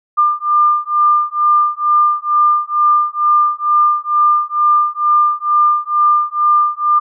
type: beating tone pair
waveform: sine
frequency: 1198 / 1200.2 Hz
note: D6 / D6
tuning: +34 / +37 cents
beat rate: 2.2 Hz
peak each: -13 dBFS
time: 0.17-7 s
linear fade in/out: 20 ms
effects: none